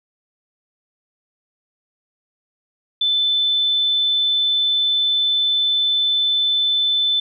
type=tone; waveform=sine; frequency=3520 Hz; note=A7; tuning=in tune; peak=-15 dBFS; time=3.01-7.2 s; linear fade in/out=5 ms; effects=none